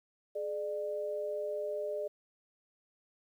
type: tone pair together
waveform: sine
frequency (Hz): 422.5 / 597.5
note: G#4 / D5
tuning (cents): +30 / +30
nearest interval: tritone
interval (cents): 600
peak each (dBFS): -38 / -35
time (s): 0.35-2.08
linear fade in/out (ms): 10
effects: 11-bit